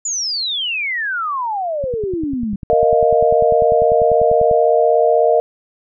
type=exponential sweep; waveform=sine; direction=down; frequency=7110 to 193.2 Hz; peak=-18 dBFS; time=0.05-2.56 s; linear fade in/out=5 ms
type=click train; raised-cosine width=5 ms; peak=-16 dBFS; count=28; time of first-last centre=1.84-4.513 s; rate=10.1 Hz
type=chord; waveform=sine; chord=Bb suspended fourth; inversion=none; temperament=equal; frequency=466.2 / 622.3 / 698.5 Hz; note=Bb4 / Eb5 / F5; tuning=0 / 0 / 0 cents; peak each=-14 / -14 / -16 dBFS; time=2.7-5.4 s; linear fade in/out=0 ms
effects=none